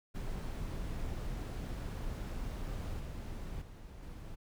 brown noise with level steps, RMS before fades -39 / -42 / -49 / -46 dBFS, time 0.14-4.36 s, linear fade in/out 20 ms, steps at 2.99 / 3.61 / 4.02 s, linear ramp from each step 10 ms, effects none

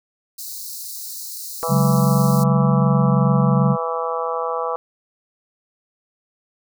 white high-pass noise, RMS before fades -32 dBFS, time 0.38-2.44 s, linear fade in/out 10 ms, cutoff 4000 Hz, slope 96 dB/octave
harmonic tone, 164.81 Hz, E3, in tune, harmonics 3 / 4 / 5 / 6 / 7 / 8, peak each -25 / -29 / -29 / -30 / -26 / -33 dBFS, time 1.63-4.76 s, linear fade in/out 0 ms
sine chord, C# suspended fourth, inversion none, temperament equal, 138.59 / 185 / 207.7 Hz, C#3 / F#3 / G#3, 0 / 0 / 0 cents, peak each -16 / -19 / -21 dBFS, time 1.68-3.77 s, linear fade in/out 50 ms
effects none

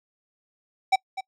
square tone with echo, 768 Hz, G5, 36 cents flat, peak -16 dBFS, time 0.92-0.96 s, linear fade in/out 10 ms, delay 250 ms, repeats 1, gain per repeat -13 dB, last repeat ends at 1.21 s, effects noise-tail reverb RT60 0.1 s tail -26 dB re dry + low-pass 5000 Hz 12 dB/octave

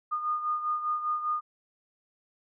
sine beating tone pair, 1222 / 1227 Hz, D#6 / D#6, -32 / -25 cents, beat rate 5 Hz, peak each -28 / -35 dBFS, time 0.11-1.41 s, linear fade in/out 20 ms, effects none

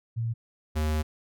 sine / square tone pair in turn, 114.9 / 77.09 Hz, A#2 / D#2, -25 / -15 cents, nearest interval perfect fifth, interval 690 cents, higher first, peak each -26 / -25 dBFS, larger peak second, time 0.16-0.34 / 0.75-1.03 s, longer second, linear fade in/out 20 ms, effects none

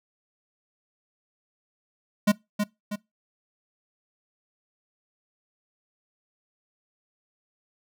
square tone with echo, 207.7 Hz, G#3, in tune, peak -17 dBFS, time 2.27-2.32 s, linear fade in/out 10 ms, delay 320 ms, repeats 2, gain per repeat -6 dB, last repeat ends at 2.96 s, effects noise-tail reverb RT60 0.2 s tail -22 dB re dry

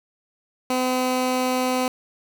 15% pulse tone, 254.7 Hz, C4, 46 cents flat, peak -14 dBFS, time 0.7-1.88 s, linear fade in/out 2 ms, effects none

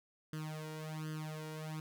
sawtooth tone with flanger, 155.56 Hz, D#3, in tune, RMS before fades -43 dBFS, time 0.33-1.8 s, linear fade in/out 2 ms, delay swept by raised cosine 0.63 to 2.13 ms, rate 1.3 Hz, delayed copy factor +0.95, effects none

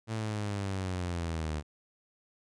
sawtooth linear sweep, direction down, 112.7 to 74.5 Hz, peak -28 dBFS, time 0.07-1.63 s, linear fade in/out 50 ms, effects resampled to 22050 Hz

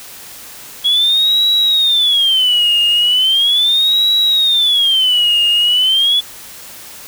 sine tone with vibrato, 3322 Hz, G#7, in tune, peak -8 dBFS, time 0.84-6.21 s, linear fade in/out 20 ms, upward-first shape sine, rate 0.38 Hz, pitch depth 270 cents each way, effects tanh soft clip ceiling -6 dBFS + white hiss -34 dBFS RMS until 7.07 s

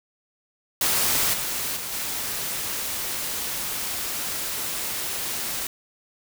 white noise with level steps, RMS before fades -22 / -28 / -32 / -29 dBFS, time 0.81-5.67 s, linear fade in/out 2 ms, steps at 1.33 / 1.76 / 1.92 s, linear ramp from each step 10 ms, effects none

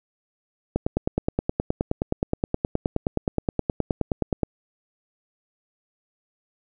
click train, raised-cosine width 2 ms, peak -8 dBFS, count 36, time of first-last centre 0.76-4.433 s, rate 9.53 Hz, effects none

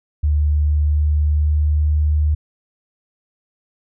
sine tone with pitch glide, 74.4 to 75.53 Hz, D2 to D2, +23 to +49 cents, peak -13 dBFS, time 0.23-2.35 s, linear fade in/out 10 ms, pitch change +26 cents, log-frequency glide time 0.48-1.99 s, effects none

